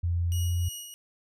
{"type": "tone", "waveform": "sine", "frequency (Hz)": 86.1, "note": "F2", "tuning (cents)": -24, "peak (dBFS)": -24, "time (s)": [0.03, 0.69], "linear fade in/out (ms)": 10}
{"type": "tone with tremolo", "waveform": "15% pulse", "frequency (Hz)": 2900, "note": "F#7", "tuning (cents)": -35, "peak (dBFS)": -29, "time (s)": [0.32, 0.94], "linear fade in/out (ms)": 0, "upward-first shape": "sine", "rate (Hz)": 3, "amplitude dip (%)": 50}
{"effects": []}